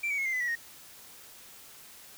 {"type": "tone with pitch steps", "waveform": "sine", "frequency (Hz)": [2349, 2260, 2174, 2092, 2012, 1935.7, 1862.2], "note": ["D7", "C#7", "C#7", "C7", "B6", "B6", "A#6"], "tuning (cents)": [0, 33, -34, -1, 32, -35, -2], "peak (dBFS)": -26, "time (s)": [0.03, 0.555], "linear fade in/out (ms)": 10, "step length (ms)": 75, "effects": ["tanh soft clip ceiling -26 dBFS", "white hiss -51 dBFS RMS until 2.17 s"]}